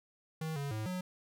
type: tone with pitch steps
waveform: square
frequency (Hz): 158.8 / 141.2 / 108.6 / 182.8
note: D#3 / C#3 / A2 / F#3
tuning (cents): +36 / +32 / -22 / -21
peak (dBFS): -36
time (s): 0.41-1.01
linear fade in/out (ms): 5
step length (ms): 150
effects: none